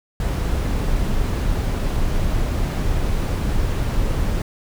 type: noise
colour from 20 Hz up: brown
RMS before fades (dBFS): -20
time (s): 0.2-4.42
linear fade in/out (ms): 2
effects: none